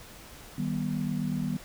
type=chord; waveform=sine; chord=Eb augmented; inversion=none; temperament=just; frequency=155.56 / 194.45 / 243.1 Hz; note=Eb3 / G3 / B3; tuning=0 / -14 / -27 cents; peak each=-32 dBFS; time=0.58-1.57 s; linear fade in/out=5 ms; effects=pink hiss -48 dBFS RMS until 1.64 s